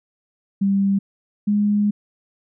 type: tone pair in turn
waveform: sine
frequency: 197.1 / 206.7 Hz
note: G3 / G#3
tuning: +10 / -8 cents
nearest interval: minor second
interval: 82 cents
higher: second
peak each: -15 dBFS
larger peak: neither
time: 0.61-0.99 / 1.47-1.91 s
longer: second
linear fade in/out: 10 ms
effects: none